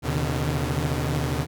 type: tone cluster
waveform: sawtooth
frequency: 77.5 / 124.3 / 138.8 / 151.9 Hz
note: D#2 / B2 / C#3 / D#3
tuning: -6 / +12 / +3 / -41 cents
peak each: -25 dBFS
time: 0.02-1.47 s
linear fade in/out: 50 ms
effects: none